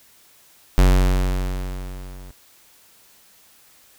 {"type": "tone with level ramp", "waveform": "square", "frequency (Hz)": 46.25, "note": "F#1", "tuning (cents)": 0, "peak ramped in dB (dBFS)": [-10, -38], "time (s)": [0.78, 2.31], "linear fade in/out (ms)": 0, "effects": ["white hiss -53 dBFS RMS until 3.98 s"]}